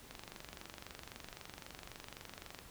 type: click train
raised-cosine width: 0.2 ms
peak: -29 dBFS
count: 60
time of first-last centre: 0.11-2.589 s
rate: 23.8 Hz
effects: pink hiss -56 dBFS RMS until 2.7 s